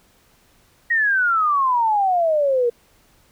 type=exponential sweep; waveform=sine; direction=down; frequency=1900 to 466.2 Hz; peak=-15 dBFS; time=0.9-2.7 s; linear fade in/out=10 ms; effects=pink hiss -57 dBFS RMS until 3.31 s